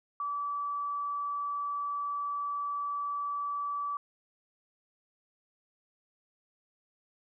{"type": "tone", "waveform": "sine", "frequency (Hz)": 1153, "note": "D6", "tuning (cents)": -32, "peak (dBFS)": -31, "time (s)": [0.2, 3.97], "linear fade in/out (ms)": 2, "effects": []}